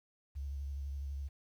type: tone with vibrato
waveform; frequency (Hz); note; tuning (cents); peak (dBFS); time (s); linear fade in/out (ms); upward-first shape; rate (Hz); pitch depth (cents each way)
sine; 69.6; C#2; +8; -37; 0.35-1.29; 20; triangle; 12; 53
effects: 11-bit